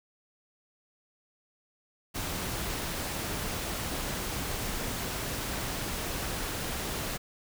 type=noise; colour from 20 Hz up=pink; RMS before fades=-34 dBFS; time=2.14-7.18 s; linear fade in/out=20 ms; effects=none